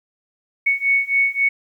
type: beating tone pair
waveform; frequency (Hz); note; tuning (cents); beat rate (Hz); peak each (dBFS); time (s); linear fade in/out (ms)
sine; 2217 / 2220.7; C#7 / C#7; 0 / +3; 3.7; -19 / -18; 0.66-1.49; 10
effects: 9-bit